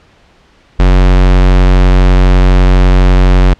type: tone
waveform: square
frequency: 46 Hz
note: F#1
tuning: 9 cents flat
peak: -4 dBFS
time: 0.79-3.54 s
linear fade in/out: 10 ms
effects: pink hiss -46 dBFS RMS until 3.59 s + low-pass 4000 Hz 12 dB/octave